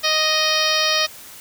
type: harmonic tone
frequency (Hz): 622.3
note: D#5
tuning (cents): 0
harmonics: 1 / 2 / 3 / 4 / 5 / 6 / 7 / 8 / 9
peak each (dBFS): -25 / -25 / -25 / -25 / -25 / -25 / -25 / -25 / -25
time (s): 0.03-1.07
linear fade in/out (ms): 20
effects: white hiss -40 dBFS RMS until 1.4 s